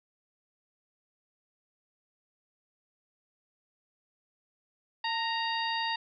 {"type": "harmonic tone with a mistuned harmonic", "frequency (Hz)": 932.3, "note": "A#5", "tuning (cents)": 0, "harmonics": [1, 2, 3, 4, 5], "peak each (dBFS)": [-32, -35, -37, -38, -39], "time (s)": [5.04, 5.96], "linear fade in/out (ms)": 5, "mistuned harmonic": 1, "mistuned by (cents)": -48, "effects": []}